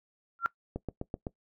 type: tone with exponential growth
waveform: sine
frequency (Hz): 1372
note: F6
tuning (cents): -31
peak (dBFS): -19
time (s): 0.39-0.46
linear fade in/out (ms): 0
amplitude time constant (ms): 15
type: click train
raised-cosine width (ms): 2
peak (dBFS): -21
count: 5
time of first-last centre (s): 0.76-1.268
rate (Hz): 7.87
effects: noise-tail reverb RT60 0.1 s tail -20 dB re dry